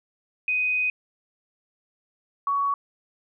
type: tone pair in turn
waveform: sine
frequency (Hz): 2500 / 1122.3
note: D#7 / C#6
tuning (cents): +8 / +21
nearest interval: octave + major second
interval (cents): 1387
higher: first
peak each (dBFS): -21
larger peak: neither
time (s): 0.48-0.9 / 2.47-2.74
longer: first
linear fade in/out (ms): 2
effects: none